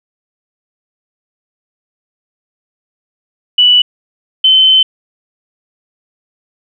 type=tone pair in turn; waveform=sine; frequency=2960 / 3067 Hz; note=F#7 / G7; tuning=0 / -38 cents; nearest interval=minor second; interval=62 cents; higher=second; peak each=-4 dBFS; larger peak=neither; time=3.58-3.82 / 4.44-4.83 s; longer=second; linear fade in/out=5 ms; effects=none